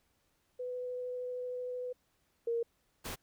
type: tone with vibrato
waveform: sine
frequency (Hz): 498.3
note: B4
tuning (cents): +15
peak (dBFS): -36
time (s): 0.59-1.93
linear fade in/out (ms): 10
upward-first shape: triangle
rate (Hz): 13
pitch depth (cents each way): 8
type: tone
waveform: sine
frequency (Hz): 466.2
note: A#4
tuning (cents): 0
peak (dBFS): -30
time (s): 2.47-2.63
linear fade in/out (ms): 5
type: noise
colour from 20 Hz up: pink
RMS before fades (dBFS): -41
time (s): 3.04-3.16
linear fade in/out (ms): 20
effects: pink hiss -75 dBFS RMS until 3.22 s